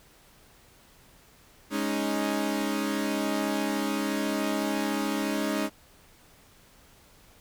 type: chord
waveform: sawtooth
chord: Ab suspended fourth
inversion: none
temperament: equal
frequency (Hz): 207.7 / 277.2 / 311.1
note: Ab3 / Db4 / Eb4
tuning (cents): 0 / 0 / 0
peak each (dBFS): -27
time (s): 1.7-5.7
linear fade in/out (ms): 50
effects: pink hiss -57 dBFS RMS until 7.4 s